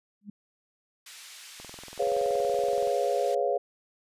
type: tone with exponential growth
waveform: sine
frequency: 204.9 Hz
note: G#3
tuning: 23 cents flat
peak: -34 dBFS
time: 0.21-0.3 s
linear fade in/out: 5 ms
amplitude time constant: 18 ms
type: band-pass noise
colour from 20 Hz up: pink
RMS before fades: -47 dBFS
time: 1.06-3.35 s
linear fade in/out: 5 ms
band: 2300 to 9900 Hz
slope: 12 dB/octave
type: click train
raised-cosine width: 1 ms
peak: -31 dBFS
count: 28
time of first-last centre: 1.6-2.874 s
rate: 21.2 Hz
type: chord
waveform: sine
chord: C# dominant seventh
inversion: second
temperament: equal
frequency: 415.3 / 493.9 / 554.4 / 698.5 Hz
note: G#4 / B4 / C#5 / E#5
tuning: 0 / 0 / 0 / 0 cents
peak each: -30 / -30 / -28 / -30 dBFS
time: 1.99-3.58 s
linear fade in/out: 10 ms
effects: resampled to 32000 Hz